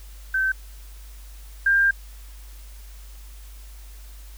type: tone pair in turn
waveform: sine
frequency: 1544 / 1594.8 Hz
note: G6 / G6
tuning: -27 / +29 cents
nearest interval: minor second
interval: 56 cents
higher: second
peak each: -19 / -15 dBFS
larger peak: second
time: 0.34-0.52 / 1.66-1.91 s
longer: second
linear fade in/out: 5 ms
effects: added 50 Hz sine -39 dBFS peak until 4.37 s + white hiss -51 dBFS RMS until 4.37 s